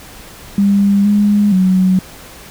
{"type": "tone with pitch steps", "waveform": "sine", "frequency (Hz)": [200.1, 206, 186.2], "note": ["G3", "G#3", "F#3"], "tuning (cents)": [36, -14, 11], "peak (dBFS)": -8, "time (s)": [0.58, 1.99], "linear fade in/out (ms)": 2, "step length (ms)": 470, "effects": ["pink hiss -36 dBFS RMS until 2.5 s"]}